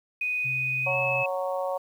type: tone with pitch glide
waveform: sine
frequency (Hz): 2489 to 2593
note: D#7 to E7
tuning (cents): 0 to -29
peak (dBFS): -25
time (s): 0.21-1.26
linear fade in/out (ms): 5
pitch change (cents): +71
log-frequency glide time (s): 0.82-0.95
type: tone with vibrato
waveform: sine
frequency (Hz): 130.81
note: C3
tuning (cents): 0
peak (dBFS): -35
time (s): 0.44-1.24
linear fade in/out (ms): 20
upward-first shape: square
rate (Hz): 18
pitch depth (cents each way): 16
type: harmonic tone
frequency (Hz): 184.6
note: F#3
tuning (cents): -4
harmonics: 3 / 4 / 5 / 6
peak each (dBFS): -28 / -33 / -35 / -37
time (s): 0.86-1.78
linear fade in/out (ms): 10
effects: 9-bit